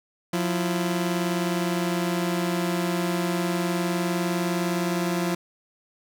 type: tone pair together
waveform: sawtooth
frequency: 177.4 / 335.1 Hz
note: F3 / E4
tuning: +27 / +29 cents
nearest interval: major seventh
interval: 1102 cents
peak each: -21 / -24 dBFS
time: 0.33-5.35 s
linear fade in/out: 5 ms
effects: none